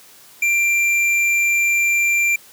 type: tone with tanh clipping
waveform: sine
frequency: 2368 Hz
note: D7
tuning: 14 cents sharp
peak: -16 dBFS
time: 0.42-2.36 s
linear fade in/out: 5 ms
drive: 11 dB
effects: white hiss -46 dBFS RMS until 2.52 s + high-pass 80 Hz 12 dB/octave